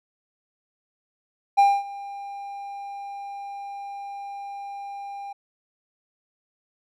triangle tone with ADSR envelope, 800 Hz, G5, 35 cents sharp, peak -10 dBFS, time 1.57-5.33 s, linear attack 20 ms, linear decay 240 ms, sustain -21 dB, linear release 8 ms, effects none

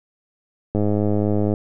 click train, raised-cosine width 2 ms, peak -8 dBFS, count 83, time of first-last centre 0.75-1.538 s, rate 104 Hz, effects none

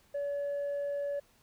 sine tone with tanh clipping, 570 Hz, C#5, 48 cents sharp, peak -32 dBFS, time 0.14-1.2 s, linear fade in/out 10 ms, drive 1 dB, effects pink hiss -66 dBFS RMS until 1.42 s

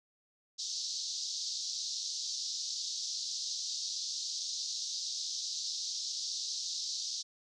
white band-pass noise, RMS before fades -38 dBFS, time 0.58-7.23 s, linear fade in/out 20 ms, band 3900 to 6200 Hz, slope 48 dB/octave, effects none

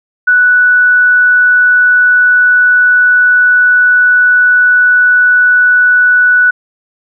sine tone, 1480 Hz, F#6, in tune, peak -4 dBFS, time 0.27-6.51 s, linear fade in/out 10 ms, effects none

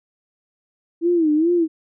sine tone with vibrato, 324.8 Hz, E4, 26 cents flat, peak -14 dBFS, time 1.01-1.68 s, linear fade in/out 50 ms, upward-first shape sine, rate 2.4 Hz, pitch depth 140 cents each way, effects none

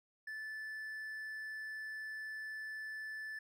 triangle tone, 1748 Hz, A6, 12 cents flat, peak -40 dBFS, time 0.27-3.39 s, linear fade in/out 5 ms, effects none

